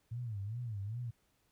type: tone with vibrato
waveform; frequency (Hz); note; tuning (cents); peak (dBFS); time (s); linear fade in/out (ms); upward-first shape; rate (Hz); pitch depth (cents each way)
sine; 110; A2; 0; -37; 0.11-1.11; 10; sine; 2.5; 200
effects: pink hiss -75 dBFS RMS until 1.51 s